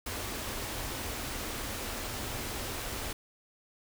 pink band-stop noise, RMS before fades -37 dBFS, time 0.06-3.13 s, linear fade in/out 5 ms, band 140 to 200 Hz, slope 96 dB/octave, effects none

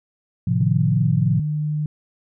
sine chord, F major, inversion first, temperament equal, 110 / 130.81 / 174.61 Hz, A2 / C3 / F3, 0 / 0 / 0 cents, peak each -21 dBFS, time 0.47-1.4 s, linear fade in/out 5 ms
sine tone, 151 Hz, D3, 48 cents sharp, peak -20 dBFS, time 0.61-1.86 s, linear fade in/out 2 ms
effects none

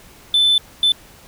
sine tone bursts at uneven times, 3520 Hz, A7, in tune, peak -9 dBFS, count 2, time 0.34-0.58 / 0.83-0.92 s, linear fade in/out 2 ms, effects tanh soft clip ceiling -10 dBFS + pink hiss -45 dBFS RMS until 1.27 s

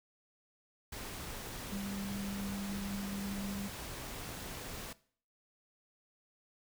sine tone in noise, 198.5 Hz, G3, 22 cents sharp, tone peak -38 dBFS, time 1.72-3.68 s, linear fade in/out 5 ms, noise pink, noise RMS -44 dBFS, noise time 0.92-4.93 s, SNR +3 dB, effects noise-tail reverb RT60 0.5 s tail -19 dB re dry

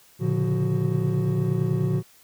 triangle tone cluster, 114.6 / 135.6 / 144.7 / 176.2 / 372 Hz, A#2 / C#3 / D3 / F3 / F#4, -29 / -38 / -25 / +16 / +9 cents, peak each -24 / -31 / -23 / -25 / -28 dBFS, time 0.19-2.03 s, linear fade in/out 50 ms, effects white hiss -55 dBFS RMS until 2.23 s

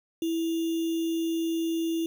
sine tone with sample-and-hold, 329.6 Hz, E4, in tune, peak -25 dBFS, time 0.22-2.06 s, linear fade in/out 2 ms, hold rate 3150 Hz, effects none

